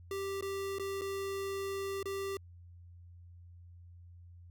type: tone with dropouts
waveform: square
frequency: 392 Hz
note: G4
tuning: in tune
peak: -36 dBFS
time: 0.11-2.37 s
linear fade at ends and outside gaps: 2 ms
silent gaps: 0.41-0.424 / 0.785-0.796 / 1.012-1.017 / 2.029-2.056 s
effects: added 87 Hz sine -51 dBFS peak until 4.5 s